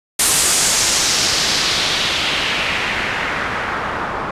white noise with low-pass filter sweep, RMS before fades -18 dBFS, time 0.19-4.31 s, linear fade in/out 5 ms, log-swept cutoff 9800 to 1100 Hz, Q 1.7, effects resampled to 32000 Hz

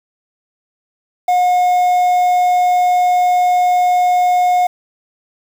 triangle tone with quantisation, 721 Hz, F#5, 45 cents flat, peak -8 dBFS, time 1.28-4.67 s, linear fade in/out 5 ms, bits 6, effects none

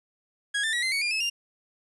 30% pulse tone with pitch steps, 1653 / 1781.9 / 1920.9 / 2071 / 2232 / 2406 / 2594 / 2796 Hz, G#6 / A6 / B6 / C7 / C#7 / D7 / E7 / F7, -9 / +21 / -49 / -18 / +11 / +41 / -28 / +1 cents, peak -22 dBFS, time 0.54-1.3 s, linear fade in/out 10 ms, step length 95 ms, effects resampled to 24000 Hz + 10-bit

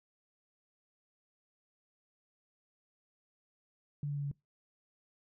sine tone with pitch steps, 145 / 143.92 / 142.84 / 141.77 Hz, D3 / D3 / D3 / C#3, -22 / -35 / -48 / +39 cents, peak -33 dBFS, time 4.03-4.314 s, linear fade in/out 2 ms, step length 71 ms, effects noise-tail reverb RT60 0.2 s tail -24 dB re dry

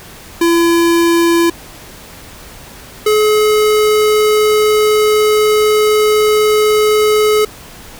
square tone pair in turn, 338.1 / 426 Hz, E4 / G#4, +44 / +44 cents, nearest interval major third, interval 400 cents, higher second, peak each -9 dBFS, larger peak neither, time 0.41-1.5 / 3.06-7.45 s, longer second, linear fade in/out 5 ms, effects pink hiss -35 dBFS RMS until 7.99 s

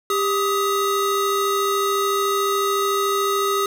square tone pair together, 396.4 / 1263 Hz, G4 / D#6, +19 / +26 cents, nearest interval octave + minor sixth, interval 2007 cents, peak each -22 dBFS, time 0.1-3.66 s, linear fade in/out 2 ms, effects none

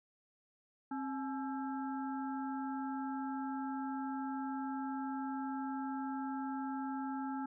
harmonic tone with a mistuned harmonic, 266.7 Hz, C4, 33 cents sharp, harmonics 1 / 3 / 5 / 6, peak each -38 / -42 / -48 / -54 dBFS, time 0.91-7.46 s, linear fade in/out 5 ms, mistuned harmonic 3, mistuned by +110 cents, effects none

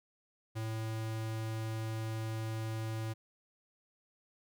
square tone, 111 Hz, A2, 16 cents sharp, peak -36 dBFS, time 0.55-3.14 s, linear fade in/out 20 ms, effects none

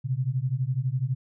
sine beating tone pair, 123.47 / 135.47 Hz, B2 / C#3, 0 / -39 cents, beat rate 12 Hz, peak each -27 dBFS, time 0.04-1.15 s, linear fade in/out 20 ms, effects none

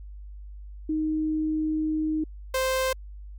sine / sawtooth tone pair in turn, 311.1 / 522.1 Hz, D#4 / C5, 0 / -4 cents, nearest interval major sixth, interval 896 cents, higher second, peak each -23 / -19 dBFS, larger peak second, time 0.89-2.24 / 2.54-2.93 s, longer first, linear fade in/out 5 ms, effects added 50 Hz sine -38 dBFS peak until 3.38 s + MP3 96 kbps

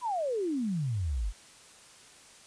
sine exponential sweep, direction down, 1031 to 43.49 Hz, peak -28 dBFS, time 0.01-1.33 s, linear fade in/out 50 ms, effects white hiss -54 dBFS RMS until 2.46 s + resampled to 22050 Hz

